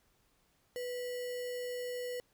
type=tone with sample-and-hold; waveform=sine; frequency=493.9 Hz; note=B4; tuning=in tune; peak=-36 dBFS; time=0.76-2.2 s; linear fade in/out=0 ms; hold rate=2450 Hz; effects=pink hiss -72 dBFS RMS until 2.33 s